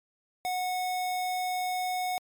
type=tone; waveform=square; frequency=733 Hz; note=F#5; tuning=16 cents flat; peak=-29 dBFS; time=0.45-2.18 s; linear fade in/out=0 ms; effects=MP3 96 kbps